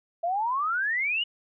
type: exponential sweep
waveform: sine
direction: up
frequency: 659.3 to 2960 Hz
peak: -24 dBFS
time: 0.23-1.24 s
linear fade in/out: 10 ms
effects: none